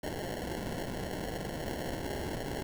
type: noise with sample-and-hold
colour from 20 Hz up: white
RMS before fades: -37 dBFS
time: 0.03-2.63 s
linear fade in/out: 5 ms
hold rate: 1225 Hz
effects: none